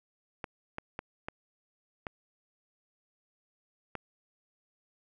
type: clicks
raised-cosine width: 0.5 ms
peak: -21 dBFS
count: 6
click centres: 0.442 / 0.784 / 0.991 / 1.285 / 2.068 / 3.953 s
effects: none